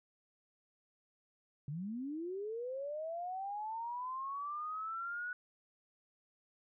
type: linear sweep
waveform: sine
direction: up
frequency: 134.9 to 1480 Hz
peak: -38 dBFS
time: 1.68-5.33 s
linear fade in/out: 2 ms
effects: none

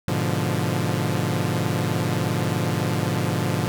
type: chord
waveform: sawtooth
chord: G# diminished seventh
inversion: none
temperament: equal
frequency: 103.83 / 123.47 / 146.83 / 174.61 Hz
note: G#2 / B2 / D3 / F3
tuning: 0 / 0 / 0 / 0 cents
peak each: -23 dBFS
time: 0.08-3.68 s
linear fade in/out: 0 ms
effects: none

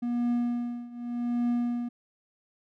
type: tone with tremolo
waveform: triangle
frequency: 240.1 Hz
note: B3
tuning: 49 cents flat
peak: -21 dBFS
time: 0.02-1.89 s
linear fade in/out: 10 ms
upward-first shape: triangle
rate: 0.85 Hz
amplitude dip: 90%
effects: none

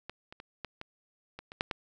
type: clicks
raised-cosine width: 0.3 ms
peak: -23 / -30 / -29 / -21 / -24 / -26 / -28 / -12 / -16 dBFS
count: 9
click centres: 0.096 / 0.325 / 0.401 / 0.647 / 0.814 / 1.39 / 1.519 / 1.609 / 1.712 s
effects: none

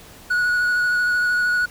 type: tone with vibrato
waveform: triangle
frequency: 1462 Hz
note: F#6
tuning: 21 cents flat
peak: -15 dBFS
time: 0.3-1.66 s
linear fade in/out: 10 ms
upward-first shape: square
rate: 13 Hz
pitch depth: 11 cents each way
effects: pink hiss -44 dBFS RMS until 1.7 s

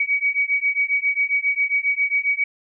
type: beating tone pair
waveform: sine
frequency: 2259 / 2266.4 Hz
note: C#7 / C#7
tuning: +32 / +38 cents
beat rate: 7.4 Hz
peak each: -21 dBFS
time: 0-2.44 s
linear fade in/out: 5 ms
effects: none

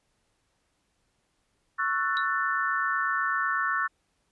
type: chord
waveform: sine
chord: F# minor seventh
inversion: second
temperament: just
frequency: 1110 / 1332 / 1480 / 1776 Hz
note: C#6 / E6 / F#6 / A6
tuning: +2 / +18 / 0 / +16 cents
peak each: -30 dBFS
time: 1.78-3.88 s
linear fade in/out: 20 ms
type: tone with exponential decay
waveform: sine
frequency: 3850 Hz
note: B7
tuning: 45 cents flat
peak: -28 dBFS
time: 2.17-2.27 s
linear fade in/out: 0 ms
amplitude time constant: 20 ms
effects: pink hiss -73 dBFS RMS until 4.31 s + resampled to 24000 Hz

